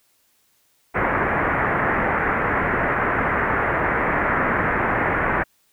white low-pass noise, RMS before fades -21 dBFS, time 0.94-5.44 s, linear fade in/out 20 ms, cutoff 2000 Hz, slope 48 dB/octave, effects white hiss -63 dBFS RMS until 5.72 s

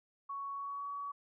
sine tone with pitch glide, 1114 to 1132.2 Hz, C#6 to C#6, +8 to +36 cents, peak -38 dBFS, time 0.29-1.12 s, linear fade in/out 10 ms, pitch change +28 cents, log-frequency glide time 0.52-0.9 s, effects none

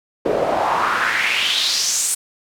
pink noise with band-pass filter sweep, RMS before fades -19 dBFS, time 0.25-2.15 s, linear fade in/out 10 ms, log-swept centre 440 to 9000 Hz, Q 3.4, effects none

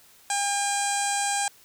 sawtooth tone with low-pass filter, 805 Hz, G5, 46 cents sharp, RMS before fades -26 dBFS, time 0.3-1.48 s, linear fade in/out 2 ms, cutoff 8100 Hz, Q 6.3, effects white hiss -55 dBFS RMS until 1.64 s

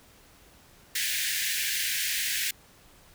pink high-pass noise, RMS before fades -29 dBFS, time 0.95-2.51 s, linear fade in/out 5 ms, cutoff 1600 Hz, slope 96 dB/octave, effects pink hiss -56 dBFS RMS until 3.14 s

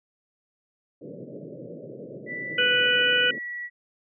white band-pass noise, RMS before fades -40 dBFS, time 1.01-3.39 s, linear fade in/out 10 ms, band 120 to 590 Hz, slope 96 dB/octave
sine tone with pitch glide, 1975.5 to 1937.1 Hz, B6 to B6, 0 to -34 cents, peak -31 dBFS, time 2.26-3.7 s, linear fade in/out 50 ms, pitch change -34 cents, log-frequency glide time 2.58-2.99 s
harmonic tone, 493.9 Hz, B4, in tune, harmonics 1 / 3 / 5 / 6, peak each -28 / -22 / -27 / -23 dBFS, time 2.58-3.31 s, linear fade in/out 5 ms
effects none

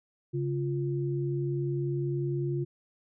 sine tone pair together, 138.3 / 349.2 Hz, C#3 / F4, -4 / 0 cents, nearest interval octave + major third, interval 1604 cents, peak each -29 / -32 dBFS, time 0.33-2.65 s, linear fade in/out 20 ms, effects none

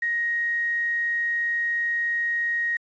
sine tone with quantisation, 1877 Hz, A#6, 11 cents sharp, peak -22 dBFS, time 0.02-2.77 s, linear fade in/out 5 ms, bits 8, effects resampled to 16000 Hz

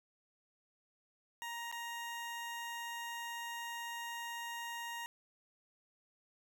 20% pulse tone with dropouts, 938 Hz, A#5, 11 cents sharp, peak -36 dBFS, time 1.42-5.06 s, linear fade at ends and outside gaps 0 ms, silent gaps 1.715-1.725 s, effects none

